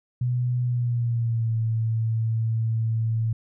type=tone with pitch glide; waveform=sine; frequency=123.47 to 112.57 Hz; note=B2 to A2; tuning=0 to +40 cents; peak=-21 dBFS; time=0.21-3.33 s; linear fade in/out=5 ms; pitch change=-160 cents; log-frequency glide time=0.63-1.55 s; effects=none